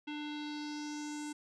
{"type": "tone with low-pass filter sweep", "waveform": "square", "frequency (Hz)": 297.7, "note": "D4", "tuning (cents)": 24, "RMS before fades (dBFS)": -41, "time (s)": [0.07, 1.33], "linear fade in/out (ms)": 10, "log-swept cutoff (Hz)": [3000, 8300], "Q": 3.4, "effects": []}